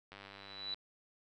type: click train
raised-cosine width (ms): 0.3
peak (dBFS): -34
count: 63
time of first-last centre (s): 0.12-0.745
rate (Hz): 99.2
type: tone with exponential growth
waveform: sine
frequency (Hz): 3957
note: B7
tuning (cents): +3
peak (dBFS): -35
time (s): 0.18-0.74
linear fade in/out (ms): 1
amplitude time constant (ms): 120
effects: none